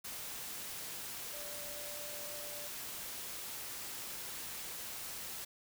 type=tone in noise; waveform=sine; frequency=587.3 Hz; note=D5; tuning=in tune; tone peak=-50 dBFS; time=1.33-2.68 s; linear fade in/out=10 ms; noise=white; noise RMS=-44 dBFS; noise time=0.04-5.45 s; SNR=-9 dB; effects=none